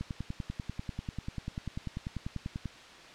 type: click train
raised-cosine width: 5 ms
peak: -23 dBFS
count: 28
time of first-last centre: 0.01-2.657 s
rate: 10.2 Hz
effects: white hiss -50 dBFS RMS until 3.14 s + low-pass 4000 Hz 12 dB/octave